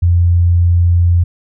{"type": "tone", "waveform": "sine", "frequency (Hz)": 86.8, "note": "F2", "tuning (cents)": -10, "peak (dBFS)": -7, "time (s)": [0.02, 1.24], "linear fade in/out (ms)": 10, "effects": []}